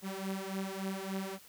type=beating tone pair; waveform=sawtooth; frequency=190.9 / 194.4 Hz; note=G3 / G3; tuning=-46 / -14 cents; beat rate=3.5 Hz; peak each=-35 / -35 dBFS; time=0.02-1.39 s; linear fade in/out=50 ms; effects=white hiss -57 dBFS RMS until 1.48 s